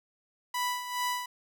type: tone with tremolo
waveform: sawtooth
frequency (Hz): 988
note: B5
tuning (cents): 0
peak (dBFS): -24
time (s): 0.54-1.26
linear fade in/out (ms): 5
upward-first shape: sine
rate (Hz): 2.4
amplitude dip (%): 65
effects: none